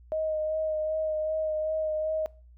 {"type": "tone with vibrato", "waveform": "sine", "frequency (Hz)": 624, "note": "D#5", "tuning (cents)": 5, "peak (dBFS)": -26, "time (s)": [0.12, 2.26], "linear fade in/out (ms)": 0, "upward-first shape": "sine", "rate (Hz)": 2.6, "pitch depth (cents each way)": 18, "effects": ["noise-tail reverb RT60 0.4 s tail -23 dB re dry", "added 60 Hz sine -50 dBFS peak until 2.57 s"]}